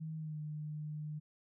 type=tone with pitch glide; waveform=sine; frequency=158.1 to 151.66 Hz; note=D#3 to D#3; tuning=+28 to -44 cents; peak=-39 dBFS; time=0-1.2 s; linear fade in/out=20 ms; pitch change=-72 cents; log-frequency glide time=0.17-0.39 s; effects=none